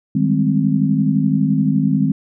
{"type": "chord", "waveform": "sine", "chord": "Ab major seventh", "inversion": "second", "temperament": "equal", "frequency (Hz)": [155.56, 196, 207.7, 261.6], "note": ["Eb3", "G3", "Ab3", "C4"], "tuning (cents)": [0, 0, 0, 0], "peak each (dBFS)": [-18, -20, -19, -18], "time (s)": [0.15, 2.12], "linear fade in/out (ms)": 5, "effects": []}